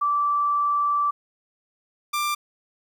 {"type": "tone pair in turn", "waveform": ["sine", "sawtooth"], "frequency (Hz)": [1164, 1185], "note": ["D6", "D6"], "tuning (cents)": [-16, 15], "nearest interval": "unison", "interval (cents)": 31, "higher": "second", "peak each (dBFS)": -19, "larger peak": "neither", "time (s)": [[0.01, 1.11], [2.13, 2.35]], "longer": "first", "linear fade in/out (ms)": 10, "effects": ["10-bit"]}